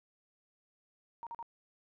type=tone bursts; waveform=sine; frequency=932.3 Hz; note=A#5; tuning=in tune; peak=-40 dBFS; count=3; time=1.23-1.427 s; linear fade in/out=0 ms; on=37 ms; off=43 ms; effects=none